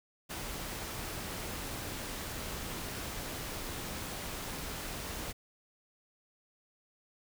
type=noise; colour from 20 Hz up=pink; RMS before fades=-40 dBFS; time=0.29-5.33 s; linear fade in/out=20 ms; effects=none